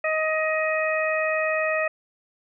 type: harmonic tone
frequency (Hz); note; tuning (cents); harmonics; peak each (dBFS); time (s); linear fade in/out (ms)
628; D#5; +16; 1 / 2 / 3 / 4; -24 / -30 / -27 / -29; 0.04-1.88; 5
effects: none